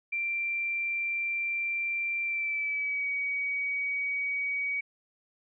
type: tone with pitch glide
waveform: sine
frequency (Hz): 2359 to 2260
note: D7 to C#7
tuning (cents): +7 to +33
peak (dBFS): -28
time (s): 0.12-4.81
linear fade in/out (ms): 10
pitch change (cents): -74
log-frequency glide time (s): 2.23-3.07
effects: none